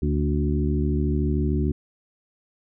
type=harmonic tone with a mistuned harmonic; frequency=73.42 Hz; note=D2; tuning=in tune; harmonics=1 / 2 / 3 / 4 / 5; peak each=-23 / -26 / -28 / -29 / -30 dBFS; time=0.02-1.72 s; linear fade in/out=5 ms; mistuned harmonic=3; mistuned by=+47 cents; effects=none